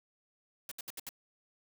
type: noise bursts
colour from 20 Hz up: white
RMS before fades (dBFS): -42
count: 5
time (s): 0.69-1.091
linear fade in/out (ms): 2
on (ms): 25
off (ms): 69
effects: none